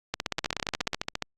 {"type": "two click trains", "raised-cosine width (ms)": 0.2, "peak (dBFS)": [-11, -10], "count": [13, 14], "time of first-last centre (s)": [[0.39, 1.223], [0.14, 0.933]], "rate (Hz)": [14.4, 16.4], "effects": ["Opus 48 kbps"]}